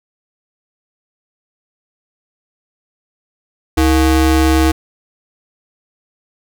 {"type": "ring-modulated tone", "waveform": "square", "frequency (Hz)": 196, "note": "G3", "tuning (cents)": 0, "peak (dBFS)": -7, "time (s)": [3.77, 4.72], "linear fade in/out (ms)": 10, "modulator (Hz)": 125, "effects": []}